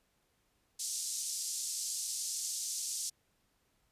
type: band-pass noise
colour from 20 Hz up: pink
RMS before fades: -38 dBFS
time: 0.79-3.1 s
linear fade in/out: 10 ms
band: 5400 to 9500 Hz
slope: 24 dB/octave
effects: pink hiss -75 dBFS RMS until 3.91 s + resampled to 32000 Hz